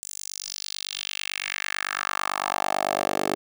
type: tone with high-pass filter sweep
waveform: 10% pulse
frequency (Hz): 49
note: G1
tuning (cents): 0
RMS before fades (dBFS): -29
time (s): 0.03-3.35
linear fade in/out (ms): 0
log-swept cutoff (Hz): 7800 to 420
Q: 2.6
effects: none